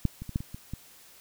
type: clicks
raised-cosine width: 5 ms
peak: -11 / -25 / -25 / -14 / -25 / -26 / -22 dBFS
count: 7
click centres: 0.053 / 0.22 / 0.293 / 0.359 / 0.405 / 0.545 / 0.736 s
effects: white hiss -54 dBFS RMS until 1.2 s